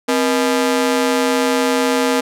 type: ring-modulated tone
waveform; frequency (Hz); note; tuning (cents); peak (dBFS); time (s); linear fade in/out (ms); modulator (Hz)
sawtooth; 370; F#4; 0; -7; 0.08-2.21; 10; 108
effects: low-pass 12000 Hz 12 dB/octave